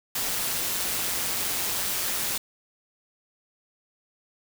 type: noise with amplitude modulation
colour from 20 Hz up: white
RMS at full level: -26 dBFS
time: 0.15-2.38 s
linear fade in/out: 5 ms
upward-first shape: sine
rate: 183 Hz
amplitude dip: 45%
effects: none